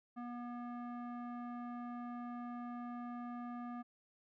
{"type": "tone with low-pass filter", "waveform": "square", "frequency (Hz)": 241.5, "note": "B3", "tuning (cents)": -39, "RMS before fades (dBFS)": -45, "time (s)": [0.16, 3.83], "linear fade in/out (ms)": 20, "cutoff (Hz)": 1200, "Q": 2, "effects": []}